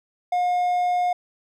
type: tone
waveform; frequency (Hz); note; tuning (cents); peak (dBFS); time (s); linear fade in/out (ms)
triangle; 716; F5; +43; -17; 0.32-1.13; 5
effects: none